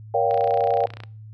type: chord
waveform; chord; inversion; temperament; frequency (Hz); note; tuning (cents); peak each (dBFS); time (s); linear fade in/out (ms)
sine; G half-diminished seventh; first; just; 470.4 / 564.5 / 705.6 / 784; Bb4 / Db5 / F5 / G5; +16 / +31 / +18 / 0; -23; 0.14-0.86; 5
type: click train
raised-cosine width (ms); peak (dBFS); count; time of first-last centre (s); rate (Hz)
0.3; -21; 23; 0.31-1.036; 30.3
effects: noise-tail reverb RT60 0.5 s tail -25 dB re dry + added 108 Hz sine -38 dBFS peak until 1.33 s